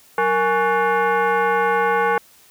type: tone with frequency modulation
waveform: sine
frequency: 185 Hz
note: F#3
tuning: in tune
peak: -15 dBFS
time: 0.18-2.18 s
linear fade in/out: 2 ms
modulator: 650 Hz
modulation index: 2.2
effects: white hiss -51 dBFS RMS until 2.5 s